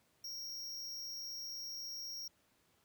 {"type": "tone with amplitude modulation", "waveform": "square", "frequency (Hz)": 5588, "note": "F8", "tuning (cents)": 0, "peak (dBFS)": -40, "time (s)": [0.24, 2.28], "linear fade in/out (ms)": 5, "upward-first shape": "sine", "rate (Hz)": 285, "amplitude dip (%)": 60, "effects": ["pink hiss -73 dBFS RMS until 2.84 s", "high-pass 80 Hz 12 dB/octave"]}